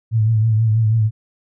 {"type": "tone with vibrato", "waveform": "sine", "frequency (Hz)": 110.7, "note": "A2", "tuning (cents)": 11, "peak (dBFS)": -12, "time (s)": [0.11, 1.11], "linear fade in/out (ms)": 50, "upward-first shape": "triangle", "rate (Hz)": 6.2, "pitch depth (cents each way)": 65, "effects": []}